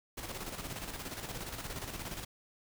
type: noise with tremolo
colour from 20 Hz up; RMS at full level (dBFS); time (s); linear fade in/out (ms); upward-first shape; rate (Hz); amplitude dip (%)
pink; -40; 0.17-2.25; 10; square; 17; 50
effects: none